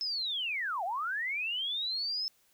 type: linear two-way sweep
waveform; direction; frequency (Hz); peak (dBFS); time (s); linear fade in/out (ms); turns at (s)
sine; down then up; 5274 to 659.3 to 5274; -31; 0.01-2.28; 0; 0.84
effects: white hiss -68 dBFS RMS until 2.53 s